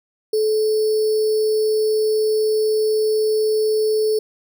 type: tone with sample-and-hold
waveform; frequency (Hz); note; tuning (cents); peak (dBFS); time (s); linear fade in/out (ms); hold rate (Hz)
sine; 432; A4; -32; -15; 0.33-4.19; 5; 4900
effects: none